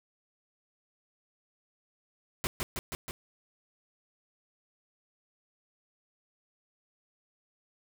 pink noise with echo, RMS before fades -31 dBFS, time 2.44-2.47 s, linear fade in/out 0 ms, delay 160 ms, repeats 4, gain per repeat -2 dB, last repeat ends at 3.11 s, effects none

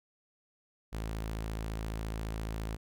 sawtooth tone, 54.5 Hz, A1, 16 cents flat, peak -31 dBFS, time 0.92-2.77 s, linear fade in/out 20 ms, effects none

